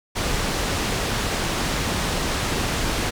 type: low-pass noise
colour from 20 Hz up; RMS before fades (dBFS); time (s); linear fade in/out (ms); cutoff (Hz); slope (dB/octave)
pink; -24; 0.15-3.11; 20; 7700; 12
effects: none